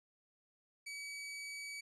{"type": "tone", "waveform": "sawtooth", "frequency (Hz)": 2279, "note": "C#7", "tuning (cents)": 47, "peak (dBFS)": -40, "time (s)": [0.86, 1.81], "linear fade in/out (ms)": 10, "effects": ["resampled to 24000 Hz"]}